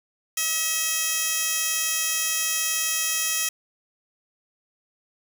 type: tone with high-pass filter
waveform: 15% pulse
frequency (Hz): 641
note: E5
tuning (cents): -49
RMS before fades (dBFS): -25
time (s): 0.37-3.49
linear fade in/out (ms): 5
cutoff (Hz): 4200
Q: 0.73
effects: none